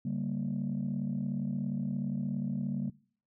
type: chord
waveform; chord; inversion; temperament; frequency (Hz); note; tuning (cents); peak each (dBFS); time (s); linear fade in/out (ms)
sine; G minor; second; equal with one note detuned; 143.31 / 196 / 233.1; D3 / G3 / Bb3; -42 / 0 / 0; -34; 0.05-2.9; 5
effects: noise-tail reverb RT60 0.5 s tail -23 dB re dry + tanh soft clip ceiling -25 dBFS